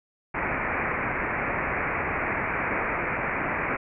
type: low-pass noise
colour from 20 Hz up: white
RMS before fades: -28 dBFS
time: 0.34-3.77 s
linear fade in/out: 10 ms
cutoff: 2400 Hz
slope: 96 dB/octave
effects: none